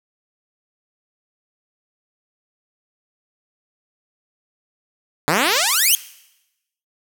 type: exponential sweep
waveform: 5% pulse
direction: up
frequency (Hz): 138.59 to 3322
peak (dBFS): -4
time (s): 5.28-5.95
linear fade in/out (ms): 0
effects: noise-tail reverb RT60 0.9 s tail -19 dB re dry